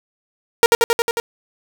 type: tone with echo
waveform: sawtooth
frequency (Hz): 466.2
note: A#4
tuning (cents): 0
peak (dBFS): -3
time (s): 0.63-0.66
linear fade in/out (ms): 0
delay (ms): 90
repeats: 6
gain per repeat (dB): -2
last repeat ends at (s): 1.2
effects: none